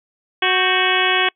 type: harmonic tone with a mistuned harmonic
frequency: 370 Hz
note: F#4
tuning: in tune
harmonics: 1 / 2 / 3 / 4 / 5 / 6 / 7 / 8 / 9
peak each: -23 / -23 / -23 / -23 / -23 / -23 / -23 / -23 / -23 dBFS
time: 0.42-1.29 s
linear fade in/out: 5 ms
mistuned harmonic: 4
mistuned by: +90 cents
effects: noise-tail reverb RT60 0.1 s tail -26 dB re dry